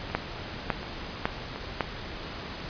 two click trains, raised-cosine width 0.5 ms, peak -9 / -22 dBFS, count 4 / 3, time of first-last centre 0.15-1.807 / 0.1-1.56 s, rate 1.81 / 1.37 Hz, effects pink hiss -38 dBFS RMS until 2.69 s + resampled to 11025 Hz

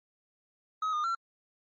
triangle tone with pitch steps, 1271 / 1219 / 1356 Hz, D#6 / D#6 / E6, +36 / -36 / +49 cents, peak -26 dBFS, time 0.82-1.15 s, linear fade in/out 5 ms, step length 110 ms, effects MP3 32 kbps

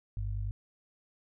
sine tone pair together, 50 / 100 Hz, G1 / G2, +35 / +35 cents, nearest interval octave, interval 1200 cents, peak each -34 / -35 dBFS, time 0.17-0.51 s, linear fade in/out 0 ms, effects none

